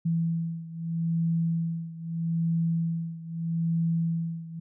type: beating tone pair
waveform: sine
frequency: 165.6 / 166.39 Hz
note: E3 / E3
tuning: +8 / +16 cents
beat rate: 0.79 Hz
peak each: -27 / -30 dBFS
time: 0.05-4.6 s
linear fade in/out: 10 ms
effects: none